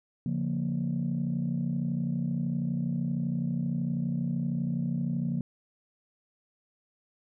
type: chord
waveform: sine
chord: Bb minor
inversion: first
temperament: equal with one note detuned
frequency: 141.99 / 174.61 / 233.1 Hz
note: Db3 / F3 / Bb3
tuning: +42 / 0 / 0 cents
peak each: -31 / -30 / -31 dBFS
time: 0.26-5.41 s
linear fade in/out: 2 ms
effects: tanh soft clip ceiling -21 dBFS